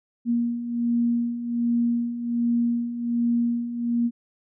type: beating tone pair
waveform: sine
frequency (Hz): 235.6 / 236.9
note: A#3 / A#3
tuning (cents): +19 / +28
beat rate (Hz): 1.3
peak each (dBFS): -28 / -22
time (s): 0.25-4.11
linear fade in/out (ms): 50
effects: none